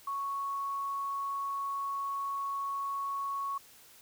sine tone, 1108.7 Hz, C#6, in tune, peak -32 dBFS, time 0.07-3.58 s, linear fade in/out 5 ms, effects white hiss -57 dBFS RMS until 4.01 s

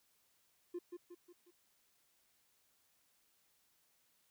triangle tone with echo, 350.9 Hz, F4, 8 cents sharp, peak -36 dBFS, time 0.74-0.79 s, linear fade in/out 10 ms, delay 180 ms, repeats 4, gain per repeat -6 dB, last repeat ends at 1.51 s, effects tanh soft clip ceiling -36 dBFS + white hiss -75 dBFS RMS until 4.3 s

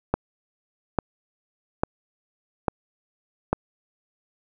click train, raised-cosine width 1 ms, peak -6 dBFS, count 5, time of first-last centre 0.14-3.53 s, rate 1.18 Hz, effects none

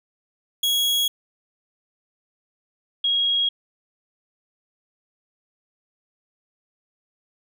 40% pulse / sine tone pair in turn, 3322 / 3290 Hz, G#7 / G#7, 0 / -17 cents, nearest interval unison, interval 17 cents, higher first, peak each -18 dBFS, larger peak neither, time 0.63-1.08 / 3.04-3.49 s, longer neither, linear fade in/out 5 ms, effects none

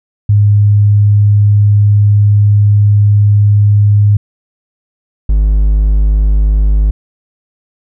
sine / triangle tone pair in turn, 103.2 / 51.41 Hz, G#2 / G#1, -10 / -17 cents, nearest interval octave, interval 1207 cents, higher first, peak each -4 dBFS, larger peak neither, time 0.29-4.17 / 5.29-6.91 s, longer first, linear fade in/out 5 ms, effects none

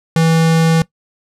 square tone, 163.1 Hz, E3, 18 cents flat, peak -10 dBFS, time 0.16-0.82 s, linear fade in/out 2 ms, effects noise-tail reverb RT60 0.1 s tail -19 dB re dry + low-pass 10000 Hz 12 dB/octave

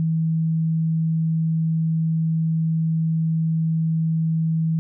sine tone, 161.5 Hz, E3, 35 cents flat, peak -18 dBFS, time 0-4.79 s, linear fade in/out 0 ms, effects none

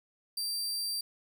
sawtooth tone, 4699 Hz, D8, in tune, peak -29 dBFS, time 0.37-1.01 s, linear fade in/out 5 ms, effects none

